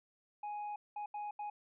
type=tone bursts at uneven times; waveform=triangle; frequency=832 Hz; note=G#5; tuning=3 cents sharp; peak=-37 dBFS; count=4; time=0.43-0.76 / 0.96-1.06 / 1.14-1.31 / 1.39-1.5 s; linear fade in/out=5 ms; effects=resampled to 8000 Hz